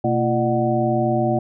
sine tone cluster, 124.1 / 228.9 / 342.4 / 599 / 744 Hz, B2 / A#3 / F4 / D5 / F#5, +9 / -31 / -34 / +34 / +9 cents, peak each -23 dBFS, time 0.04-1.39 s, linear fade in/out 5 ms, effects none

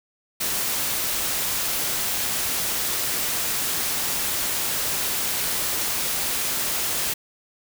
white noise, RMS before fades -25 dBFS, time 0.4-7.14 s, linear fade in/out 10 ms, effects none

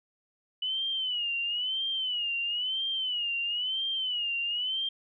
sine tone with vibrato, 2966 Hz, F#7, 4 cents sharp, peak -28 dBFS, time 0.62-4.89 s, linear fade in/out 5 ms, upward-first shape sine, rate 1 Hz, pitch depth 120 cents each way, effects none

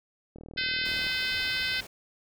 click train, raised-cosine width 2 ms, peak -31 dBFS, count 29, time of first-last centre 0.36-1.067 s, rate 39.6 Hz
harmonic tone, 512 Hz, C5, 38 cents flat, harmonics 3 / 4 / 5 / 6 / 7 / 8 / 9 / 10, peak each -33 / -34 / -35 / -36 / -36 / -37 / -38 / -38 dBFS, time 0.57-1.81 s, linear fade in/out 10 ms
pink noise, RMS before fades -44 dBFS, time 0.85-1.87 s, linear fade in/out 5 ms
effects none

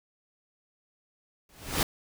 pink noise with exponential growth, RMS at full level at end -22 dBFS, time 1.49-1.83 s, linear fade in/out 2 ms, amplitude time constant 73 ms, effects none

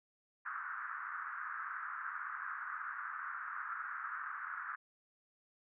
pink band-pass noise, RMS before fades -43 dBFS, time 0.45-4.76 s, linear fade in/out 10 ms, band 1200 to 1600 Hz, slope 48 dB/octave, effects none

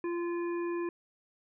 harmonic tone with a mistuned harmonic, 344.6 Hz, F4, 23 cents flat, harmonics 1 / 3 / 5 / 7, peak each -31 / -42 / -48 / -50 dBFS, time 0.04-0.89 s, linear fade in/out 2 ms, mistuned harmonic 7, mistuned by +20 cents, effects none

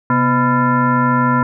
sine tone with frequency modulation, 622.3 Hz, D#5, in tune, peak -11 dBFS, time 0.1-1.43 s, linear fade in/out 2 ms, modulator 377 Hz, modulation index 2.2, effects none

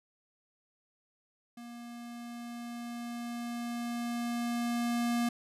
square tone with level ramp, 237.4 Hz, A#3, 32 cents sharp, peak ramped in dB -45 to -28 dBFS, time 1.57-5.29 s, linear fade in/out 5 ms, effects resampled to 32000 Hz

